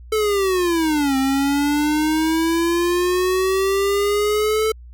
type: linear two-way sweep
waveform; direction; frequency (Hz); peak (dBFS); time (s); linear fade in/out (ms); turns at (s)
square; down then up; 440 to 264.7 to 440; -17; 0.12-4.72; 5; 1.17
effects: added 60 Hz sine -37 dBFS peak until 4.93 s